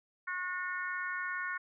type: harmonic tone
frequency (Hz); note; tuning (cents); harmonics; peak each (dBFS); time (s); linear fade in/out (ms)
363.2; F#4; -32; 3 / 4 / 5 / 6; -41 / -37 / -39 / -46; 0.27-1.58; 10
effects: none